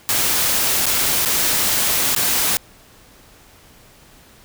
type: noise with dropouts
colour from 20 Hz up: white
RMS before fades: -18 dBFS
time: 0.09-2.57 s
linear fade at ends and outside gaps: 0 ms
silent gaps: 0.857-0.865 / 1.25-1.258 / 2.15-2.163 s
effects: pink hiss -48 dBFS RMS until 4.44 s